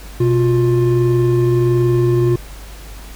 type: tone pair together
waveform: triangle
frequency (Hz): 124.84 / 353.1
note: B2 / F4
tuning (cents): +19 / +19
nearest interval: octave + tritone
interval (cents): 1800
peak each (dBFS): -12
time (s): 0.2-2.36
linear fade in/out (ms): 5
effects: added 50 Hz sine -32 dBFS peak until 3.15 s + pink hiss -39 dBFS RMS until 3.15 s